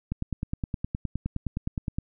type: click train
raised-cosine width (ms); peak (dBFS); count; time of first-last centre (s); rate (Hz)
5; -16; 19; 0.12-1.985; 9.65
effects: none